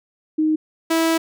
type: tone pair in turn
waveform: sine / sawtooth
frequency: 311.1 / 326.8 Hz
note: D#4 / E4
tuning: 0 / -15 cents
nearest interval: minor second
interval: 85 cents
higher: second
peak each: -15 / -12 dBFS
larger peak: second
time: 0.38-0.56 / 0.9-1.18 s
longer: second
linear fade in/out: 10 ms
effects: none